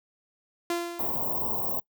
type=tone with exponential decay; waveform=sawtooth; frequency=343.8 Hz; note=F4; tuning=27 cents flat; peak=-21 dBFS; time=0.7-1.53 s; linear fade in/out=2 ms; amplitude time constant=180 ms
type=band-stop noise; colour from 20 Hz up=white; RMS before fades=-29 dBFS; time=0.99-1.8 s; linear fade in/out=5 ms; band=1100 to 16000 Hz; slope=96 dB/octave
effects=noise-tail reverb RT60 0.1 s tail -23 dB re dry + high-pass 80 Hz 12 dB/octave